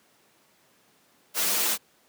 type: noise with comb filter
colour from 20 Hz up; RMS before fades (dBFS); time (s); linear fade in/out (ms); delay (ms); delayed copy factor
white; -25; 1.34-1.78; 50; 7.3; -1
effects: pink hiss -62 dBFS RMS until 2.08 s + high-pass 200 Hz 12 dB/octave